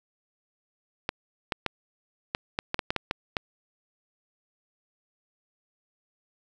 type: clicks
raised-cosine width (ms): 0.3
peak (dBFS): -10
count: 11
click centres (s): 1.091 / 1.522 / 1.663 / 2.349 / 2.589 / 2.744 / 2.792 / 2.905 / 2.963 / 3.111 / 3.368
effects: 8-bit